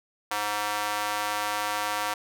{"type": "tone with high-pass filter", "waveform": "square", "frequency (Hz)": 104.5, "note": "G#2", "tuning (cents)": 11, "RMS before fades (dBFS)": -29, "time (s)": [0.31, 2.14], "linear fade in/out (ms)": 5, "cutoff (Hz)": 920, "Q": 1.5, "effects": []}